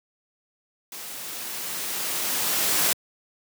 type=noise with level ramp; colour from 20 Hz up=white; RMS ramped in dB=-38 to -21 dBFS; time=0.92-2.93 s; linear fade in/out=2 ms; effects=high-pass 150 Hz 12 dB/octave